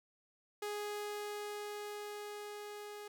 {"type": "tone with level ramp", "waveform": "sawtooth", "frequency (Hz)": 415.3, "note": "G#4", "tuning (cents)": 0, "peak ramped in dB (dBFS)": [-34, -42], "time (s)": [0.62, 3.08], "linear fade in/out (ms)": 5, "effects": []}